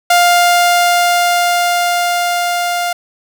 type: tone with level ramp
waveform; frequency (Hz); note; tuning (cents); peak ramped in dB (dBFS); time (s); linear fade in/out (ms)
sawtooth; 702; F5; +9; -3 to -11; 0.1-2.93; 5
effects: none